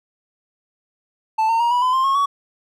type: tone with pitch steps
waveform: triangle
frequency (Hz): 880 / 911.6 / 944.3 / 978.1 / 1013.2 / 1049.5 / 1087.2 / 1126.2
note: A5 / A#5 / A#5 / B5 / B5 / C6 / C#6 / C#6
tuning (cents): 0 / -39 / +22 / -17 / +44 / +5 / -34 / +27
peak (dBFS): -13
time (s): 1.38-2.26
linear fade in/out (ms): 10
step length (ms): 110
effects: none